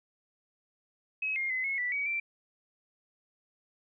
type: tone with pitch steps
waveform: sine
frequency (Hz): 2557 / 2126 / 2035 / 2180 / 1969 / 2263 / 2347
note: D#7 / C7 / C7 / C#7 / B6 / C#7 / D7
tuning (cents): +47 / +27 / -49 / -29 / -6 / +35 / -2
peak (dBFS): -29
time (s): 1.22-2.2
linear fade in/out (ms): 5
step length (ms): 140
effects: none